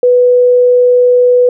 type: tone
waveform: sine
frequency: 493.9 Hz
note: B4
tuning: in tune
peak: -4 dBFS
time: 0.03-1.49 s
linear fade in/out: 2 ms
effects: none